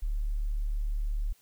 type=tone; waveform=sine; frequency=36.71 Hz; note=D1; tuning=in tune; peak=-27 dBFS; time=0.02-1.33 s; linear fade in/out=10 ms; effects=white hiss -64 dBFS RMS until 1.41 s